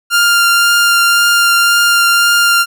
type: tone with vibrato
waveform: sawtooth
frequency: 1396.9 Hz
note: F6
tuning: in tune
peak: -4 dBFS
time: 0.1-2.66 s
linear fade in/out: 50 ms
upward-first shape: triangle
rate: 1.9 Hz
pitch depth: 10 cents each way
effects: none